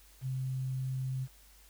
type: tone with quantisation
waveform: sine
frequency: 130.81 Hz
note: C3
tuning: in tune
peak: -32 dBFS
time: 0.21-1.28 s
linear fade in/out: 50 ms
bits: 10
effects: added 50 Hz sine -59 dBFS peak until 1.69 s + white hiss -61 dBFS RMS until 1.69 s